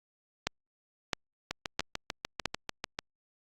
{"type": "two click trains", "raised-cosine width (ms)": 0.2, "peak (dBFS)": [-15, -10], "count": [11, 4], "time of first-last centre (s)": [[1.51, 2.989], [0.47, 2.457]], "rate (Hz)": [6.76, 1.51], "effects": ["Opus 48 kbps"]}